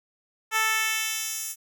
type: tone with high-pass filter sweep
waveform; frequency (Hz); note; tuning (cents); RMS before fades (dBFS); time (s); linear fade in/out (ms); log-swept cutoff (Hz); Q
10% pulse; 440; A4; 0; -27; 0.51-1.56; 50; 1000 to 8500; 0.92
effects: none